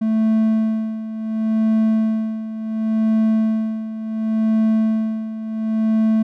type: tone with tremolo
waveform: triangle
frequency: 220.2 Hz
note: A3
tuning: 2 cents sharp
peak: -11 dBFS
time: 0.01-6.23 s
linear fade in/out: 10 ms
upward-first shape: sine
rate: 0.7 Hz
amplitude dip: 75%
effects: none